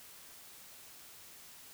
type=silence; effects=white hiss -54 dBFS RMS until 1.73 s